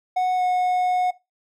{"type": "tone with pitch glide", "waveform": "triangle", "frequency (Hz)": [736, 728.8], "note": ["F#5", "F#5"], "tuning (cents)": [-9, -26], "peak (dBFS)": -16, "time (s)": [0.16, 1.11], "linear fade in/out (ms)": 10, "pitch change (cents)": -17, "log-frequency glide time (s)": [0.36, 0.42], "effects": ["noise-tail reverb RT60 0.2 s tail -17 dB re dry"]}